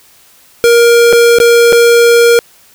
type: tone with dropouts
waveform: square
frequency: 470.5 Hz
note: A#4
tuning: 16 cents sharp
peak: -4 dBFS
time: 0.64-2.39 s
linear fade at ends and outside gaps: 0 ms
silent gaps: 1.127-1.132 / 1.386-1.401 / 1.724-1.729 s
effects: white hiss -44 dBFS RMS until 2.74 s